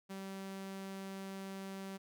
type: tone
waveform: sawtooth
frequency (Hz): 193.5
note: G3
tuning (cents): -22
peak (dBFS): -39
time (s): 0.09-1.98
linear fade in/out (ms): 20
effects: none